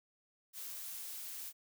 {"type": "noise", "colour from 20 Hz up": "blue", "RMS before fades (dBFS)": -45, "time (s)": [0.53, 1.53], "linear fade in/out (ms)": 50, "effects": []}